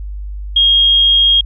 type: tone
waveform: sine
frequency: 3253 Hz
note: G#7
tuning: 37 cents flat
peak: -7 dBFS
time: 0.56-1.41 s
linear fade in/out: 5 ms
effects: added 50 Hz sine -22 dBFS peak until 1.45 s